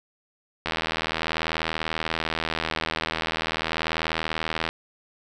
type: click train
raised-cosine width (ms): 0.3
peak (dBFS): -9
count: 325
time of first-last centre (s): 0.66-4.69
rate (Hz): 80.4
effects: none